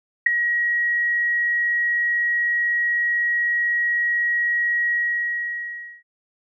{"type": "tone with ADSR envelope", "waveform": "sine", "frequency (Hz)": 1902, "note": "A#6", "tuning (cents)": 34, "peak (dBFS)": -7, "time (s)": [0.26, 6.03], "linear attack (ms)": 8, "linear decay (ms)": 4, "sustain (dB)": -11, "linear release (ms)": 1100, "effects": []}